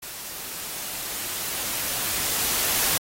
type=noise with level ramp; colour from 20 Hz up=white; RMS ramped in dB=-37 to -22 dBFS; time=0.02-2.98 s; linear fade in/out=10 ms; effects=AAC 48 kbps